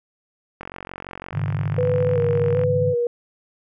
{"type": "click train", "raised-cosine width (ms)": 0.5, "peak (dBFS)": -18, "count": 94, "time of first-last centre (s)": [0.61, 2.636], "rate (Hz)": 45.9}
{"type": "chord", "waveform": "sine", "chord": "Ab suspended fourth", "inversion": "none", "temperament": "just", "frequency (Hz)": [103.83, 138.43, 155.74], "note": ["Ab2", "Db3", "Eb3"], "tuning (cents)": [0, -2, 2], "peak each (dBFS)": [-24, -26, -26], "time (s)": [1.32, 2.95], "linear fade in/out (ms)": 50}
{"type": "tone with vibrato", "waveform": "sine", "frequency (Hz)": 487.4, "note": "B4", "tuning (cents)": -23, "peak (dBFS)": -18, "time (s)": [1.78, 3.07], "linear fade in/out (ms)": 2, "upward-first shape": "square", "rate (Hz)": 1.3, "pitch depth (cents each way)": 33}
{"effects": []}